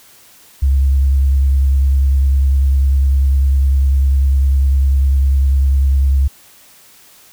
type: tone with vibrato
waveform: sine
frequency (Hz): 68.1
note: C#2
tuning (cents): -30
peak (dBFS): -8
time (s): 0.62-6.28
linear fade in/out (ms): 10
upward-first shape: sine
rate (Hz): 10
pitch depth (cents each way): 28
effects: tanh soft clip ceiling -5 dBFS + white hiss -45 dBFS RMS until 7.32 s